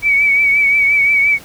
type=tone with vibrato; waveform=sine; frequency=2270 Hz; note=C#7; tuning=41 cents sharp; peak=-9 dBFS; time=0.02-1.39 s; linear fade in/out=50 ms; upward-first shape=triangle; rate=5.7 Hz; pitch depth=51 cents each way; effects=pink hiss -38 dBFS RMS until 1.44 s